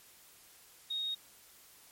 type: tone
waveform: sine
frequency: 3737 Hz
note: A#7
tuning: 4 cents sharp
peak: -33 dBFS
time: 0.9-1.15 s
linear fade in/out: 10 ms
effects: white hiss -59 dBFS RMS until 1.91 s + MP3 64 kbps